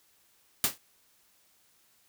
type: noise with exponential decay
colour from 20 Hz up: white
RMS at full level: -21 dBFS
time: 0.64-0.78 s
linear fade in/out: 1 ms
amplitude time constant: 29 ms
effects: white hiss -66 dBFS RMS until 2.08 s